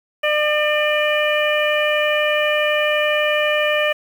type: harmonic tone with a mistuned harmonic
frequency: 601 Hz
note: D5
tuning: 40 cents sharp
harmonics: 1 / 2 / 3 / 4 / 5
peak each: -18 / -26 / -22 / -23 / -25 dBFS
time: 0.23-3.93 s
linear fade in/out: 10 ms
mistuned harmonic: 5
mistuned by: -29 cents
effects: 7-bit